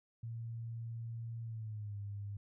sine tone with pitch glide, 115.2 to 101.45 Hz, A#2 to G#2, -20 to -40 cents, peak -40 dBFS, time 0.23-2.37 s, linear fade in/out 5 ms, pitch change -220 cents, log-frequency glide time 1.43-1.97 s, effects none

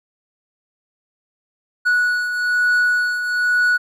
triangle beating tone pair, 1468 / 1469.1 Hz, F#6 / F#6, -14 / -13 cents, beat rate 1.1 Hz, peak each -14 / -22 dBFS, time 1.85-3.78 s, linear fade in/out 20 ms, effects none

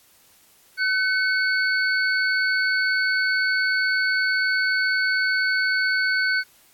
sine tone cluster, 1515 / 2199 / 4458 Hz, F#6 / C#7 / C#8, +40 / -14 / +9 cents, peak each -20 / -27 / -28 dBFS, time 0.77-6.44 s, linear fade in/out 50 ms, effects white hiss -56 dBFS RMS until 6.73 s + AAC 64 kbps

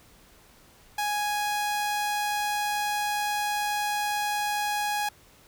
sawtooth tone, 830.6 Hz, G#5, in tune, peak -22 dBFS, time 0.98-5.09 s, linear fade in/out 5 ms, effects pink hiss -56 dBFS RMS until 5.47 s

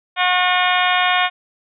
harmonic tone with a mistuned harmonic, 362.6 Hz, F#4, 35 cents flat, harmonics 2 / 3 / 4 / 5 / 6 / 7 / 8 / 9 / 10, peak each -19 / -21 / -22 / -23 / -24 / -24 / -25 / -26 / -26 dBFS, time 0.16-1.3 s, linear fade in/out 50 ms, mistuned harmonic 7, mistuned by -66 cents, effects none

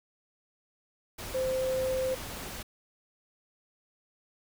sine tone in noise, 520 Hz, C5, 11 cents flat, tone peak -27 dBFS, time 1.34-2.15 s, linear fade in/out 10 ms, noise pink, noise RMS -40 dBFS, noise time 1.18-2.63 s, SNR +10 dB, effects none

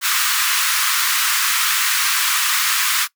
pink high-pass noise, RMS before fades -18 dBFS, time 0.01-3.08 s, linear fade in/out 50 ms, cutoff 1100 Hz, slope 48 dB/octave, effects noise-tail reverb RT60 0.1 s tail -20 dB re dry

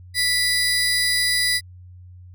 30% pulse tone pair together, 1975.5 / 4902 Hz, B6 / D#8, 0 / -27 cents, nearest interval octave + major third, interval 1573 cents, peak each -18 dBFS, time 0.14-1.61 s, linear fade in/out 50 ms, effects added 90 Hz sine -40 dBFS peak until 2.34 s

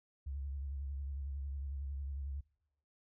sine tone with vibrato, 69.3 Hz, C#2, in tune, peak -38 dBFS, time 0.26-2.41 s, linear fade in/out 10 ms, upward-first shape sine, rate 11 Hz, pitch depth 68 cents each way, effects noise-tail reverb RT60 1.0 s tail -24 dB re dry

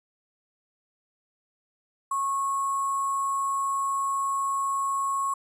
sine tone with sample-and-hold, 1096 Hz, C#6, 20 cents flat, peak -24 dBFS, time 2.11-5.34 s, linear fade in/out 5 ms, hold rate 8820 Hz, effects resampled to 22050 Hz

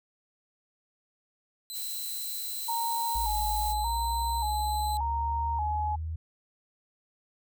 20% pulse tone, 4030 Hz, B7, 34 cents sharp, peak -31 dBFS, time 1.7-4.97 s, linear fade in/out 0 ms
violet noise, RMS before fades -37 dBFS, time 1.72-3.75 s, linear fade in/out 50 ms
sine tone with vibrato, 886 Hz, A5, 12 cents sharp, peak -28 dBFS, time 2.68-5.96 s, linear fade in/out 10 ms, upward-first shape square, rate 0.86 Hz, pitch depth 80 cents each way
sine linear sweep, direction up, 55.2 to 80.9 Hz, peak -31 dBFS, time 3.15-6.16 s, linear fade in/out 5 ms
effects none

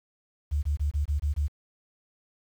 sine tone bursts, 73.2 Hz, D2, 5 cents flat, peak -23 dBFS, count 7, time 0.51-1.482 s, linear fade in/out 20 ms, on 120 ms, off 22 ms, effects 9-bit

